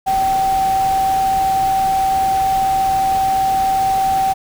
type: tone in noise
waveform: sine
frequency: 771 Hz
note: G5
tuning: 29 cents flat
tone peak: -13 dBFS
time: 0.06-4.34 s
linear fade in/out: 20 ms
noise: pink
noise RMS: -29 dBFS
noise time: 0.06-4.34 s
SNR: +13 dB
effects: none